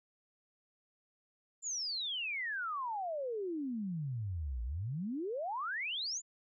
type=exponential two-way sweep; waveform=sine; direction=down then up; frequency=7300 to 55.9 to 7300 Hz; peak=-35 dBFS; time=1.62-6.22 s; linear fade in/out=50 ms; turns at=4.63 s; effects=none